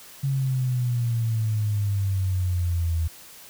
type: exponential sweep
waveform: sine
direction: down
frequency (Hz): 138.3 to 80.6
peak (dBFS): -21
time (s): 0.23-3.08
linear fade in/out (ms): 10
effects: white hiss -46 dBFS RMS until 3.49 s